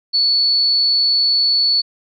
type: tone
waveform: sine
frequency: 4435 Hz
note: C#8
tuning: in tune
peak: -12 dBFS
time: 0.13-1.82 s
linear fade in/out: 20 ms
effects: none